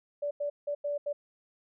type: tone bursts at uneven times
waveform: sine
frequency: 580 Hz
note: D5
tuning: 22 cents flat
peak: -29 dBFS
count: 5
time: 0.22-0.31 / 0.4-0.5 / 0.67-0.75 / 0.84-0.98 / 1.06-1.13 s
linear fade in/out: 10 ms
effects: none